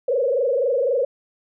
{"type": "tone with frequency modulation", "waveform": "sine", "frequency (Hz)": 516, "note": "C5", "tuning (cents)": -24, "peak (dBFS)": -17, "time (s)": [0.08, 1.05], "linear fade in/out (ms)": 5, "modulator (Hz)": 23.9, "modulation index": 2.1, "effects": []}